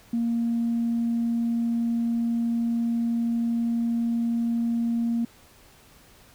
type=tone; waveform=sine; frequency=233.1 Hz; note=A#3; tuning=in tune; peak=-21 dBFS; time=0.13-5.25 s; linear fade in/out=5 ms; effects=tanh soft clip ceiling -18 dBFS + pink hiss -54 dBFS RMS until 6.34 s